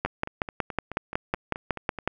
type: two click trains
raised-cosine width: 0.5 ms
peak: -19 / -9 dBFS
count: 10 / 12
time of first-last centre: 0.06-1.987 / 0.05-2.076 s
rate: 4.67 / 5.43 Hz
effects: none